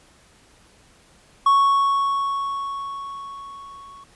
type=tone with level ramp; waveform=triangle; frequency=1108.7 Hz; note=C#6; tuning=in tune; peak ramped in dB=-10 to -39 dBFS; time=1.46-4.04 s; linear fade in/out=5 ms; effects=pink hiss -54 dBFS RMS until 4.15 s + resampled to 24000 Hz